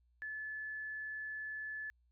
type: tone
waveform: sine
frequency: 1729 Hz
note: A6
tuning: 31 cents flat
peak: -40 dBFS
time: 0.22-1.9 s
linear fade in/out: 0 ms
effects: added 60 Hz sine -69 dBFS peak until 2.11 s